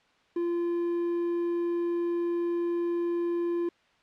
triangle tone with quantisation, 344.3 Hz, F4, 25 cents flat, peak -24 dBFS, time 0.36-3.69 s, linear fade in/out 5 ms, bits 8, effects white hiss -64 dBFS RMS until 4.02 s + low-pass 3000 Hz 12 dB/octave

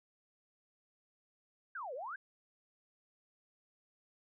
sine exponential two-way sweep, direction down then up, 1661.2 to 474 to 1661.2 Hz, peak -40 dBFS, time 1.75-2.16 s, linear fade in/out 5 ms, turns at 1.94 s, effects none

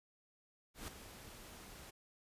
pink noise with ADSR envelope, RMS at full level -45 dBFS, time 0.74-1.91 s, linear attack 140 ms, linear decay 4 ms, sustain -9 dB, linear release 15 ms, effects resampled to 32000 Hz

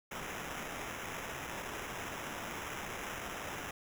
white noise with sample-and-hold, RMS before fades -42 dBFS, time 0.11-3.71 s, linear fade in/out 5 ms, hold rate 4410 Hz, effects none

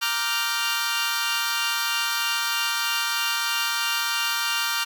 15% pulse chord, G minor seventh, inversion first, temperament equal with one note detuned, 932.3 / 1174.7 / 1396.9 / 1551.8 Hz, Bb5 / D6 / F6 / G6, 0 / 0 / 0 / -18 cents, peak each -24 / -23 / -20 / -23 dBFS, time 0.01-4.85 s, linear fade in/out 20 ms, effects none

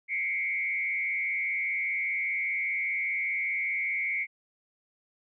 sine tone with frequency modulation, 2185 Hz, C#7, 26 cents flat, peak -27 dBFS, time 0.08-4.27 s, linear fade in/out 50 ms, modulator 105 Hz, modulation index 1.1, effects none

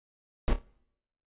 brown noise with echo, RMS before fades -22 dBFS, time 0.48-0.53 s, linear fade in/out 0 ms, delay 28 ms, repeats 3, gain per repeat -10 dB, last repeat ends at 0.614 s, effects noise-tail reverb RT60 0.8 s tail -25 dB re dry + resampled to 8000 Hz

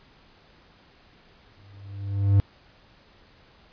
triangle tone with exponential growth, 99.5 Hz, G2, 26 cents sharp, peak -11 dBFS, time 1.57-2.4 s, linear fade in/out 0 ms, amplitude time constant 180 ms, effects pink hiss -56 dBFS RMS until 3.72 s + resampled to 11025 Hz

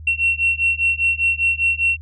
sine beating tone pair, 2721 / 2726 Hz, F7 / F7, -46 / -43 cents, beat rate 5 Hz, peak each -18 dBFS, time 0.07-1.97 s, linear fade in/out 5 ms, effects tanh soft clip ceiling -9 dBFS + added 79 Hz sine -33 dBFS peak until 2.01 s

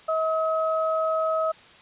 sine tone pair together, 639 / 1278 Hz, D#5 / D#6, +46 / +46 cents, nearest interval octave, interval 1200 cents, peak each -23 / -26 dBFS, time 0.08-1.52 s, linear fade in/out 10 ms, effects white hiss -50 dBFS RMS until 1.81 s + resampled to 8000 Hz

